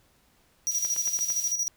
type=tone with tremolo; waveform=square; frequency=5790 Hz; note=F#8; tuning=38 cents flat; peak=-24 dBFS; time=0.67-1.68 s; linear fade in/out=0 ms; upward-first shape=square; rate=13 Hz; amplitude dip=60%
type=high-pass noise; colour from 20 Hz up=white; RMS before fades=-40 dBFS; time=0.71-1.52 s; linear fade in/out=5 ms; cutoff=3900 Hz; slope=12 dB/octave
type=click train; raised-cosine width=0.3 ms; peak=-25 dBFS; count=5; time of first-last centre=0.85-1.302 s; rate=8.84 Hz
effects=pink hiss -64 dBFS RMS until 1.76 s